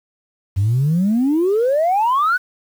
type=exponential sweep; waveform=sine; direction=up; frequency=92.5 to 1522 Hz; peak=-12 dBFS; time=0.56-2.38 s; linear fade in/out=20 ms; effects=tanh soft clip ceiling -10 dBFS + 7-bit